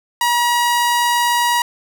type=tone; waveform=sawtooth; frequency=958 Hz; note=A#5; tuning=47 cents sharp; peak=-10 dBFS; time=0.21-1.62 s; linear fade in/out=2 ms; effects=none